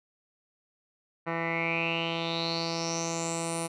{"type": "tone with low-pass filter sweep", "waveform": "10% pulse", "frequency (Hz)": 166.3, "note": "E3", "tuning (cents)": 16, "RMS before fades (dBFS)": -31, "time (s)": [1.26, 3.68], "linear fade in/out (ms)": 20, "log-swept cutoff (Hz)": [1700, 10000], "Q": 8.4, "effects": []}